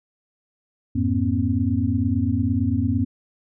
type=tone cluster; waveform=sine; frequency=88.7 / 106.6 / 238.9 / 267.7 Hz; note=F2 / G#2 / A#3 / C4; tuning=+27 / +46 / +43 / +40 cents; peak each=-24 dBFS; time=0.95-3.05 s; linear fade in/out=10 ms; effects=none